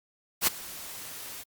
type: noise with ADSR envelope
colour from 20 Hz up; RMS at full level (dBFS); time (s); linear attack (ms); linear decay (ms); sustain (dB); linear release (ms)
white; -21; 0.41-1.44; 61; 16; -20; 28
effects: Opus 48 kbps